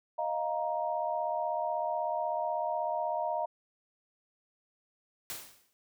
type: chord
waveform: sine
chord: Eb suspended second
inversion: none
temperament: equal with one note detuned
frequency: 622.3 / 698.5 / 937.2 Hz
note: Eb5 / F5 / Bb5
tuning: 0 / 0 / +9 cents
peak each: -34 / -34 / -34 dBFS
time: 0.18-3.46 s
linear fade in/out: 10 ms
type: noise with exponential decay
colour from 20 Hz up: white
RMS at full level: -37 dBFS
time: 5.3-5.73 s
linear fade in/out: 0 ms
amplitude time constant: 93 ms
effects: none